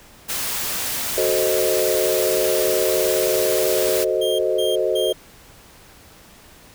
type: noise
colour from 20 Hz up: white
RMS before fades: -25 dBFS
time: 0.28-4.05 s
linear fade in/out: 20 ms
type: chord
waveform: sine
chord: F# diminished seventh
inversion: none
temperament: equal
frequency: 370 / 440 / 523.3 / 622.3 Hz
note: F#4 / A4 / C5 / Eb5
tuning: 0 / 0 / 0 / 0 cents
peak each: -23 dBFS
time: 1.17-5.13 s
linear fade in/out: 10 ms
type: tone bursts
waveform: 45% pulse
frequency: 3209 Hz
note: G7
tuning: 40 cents sharp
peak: -25 dBFS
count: 3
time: 4.21-5.13 s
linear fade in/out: 10 ms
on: 180 ms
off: 190 ms
effects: pink hiss -47 dBFS RMS until 6.74 s